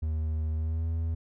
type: tone with pitch glide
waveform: triangle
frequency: 78.4 to 81.82 Hz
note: D#2 to E2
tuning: +14 to -12 cents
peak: -25 dBFS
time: 0.02-1.15 s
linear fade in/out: 10 ms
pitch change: +74 cents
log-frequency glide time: 0.55-0.86 s
effects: none

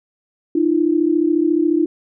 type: tone pair together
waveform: sine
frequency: 305.7 / 339.9 Hz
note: D#4 / F4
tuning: -30 / -47 cents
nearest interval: major second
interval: 183 cents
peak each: -16 dBFS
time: 0.55-1.86 s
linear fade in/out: 5 ms
effects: none

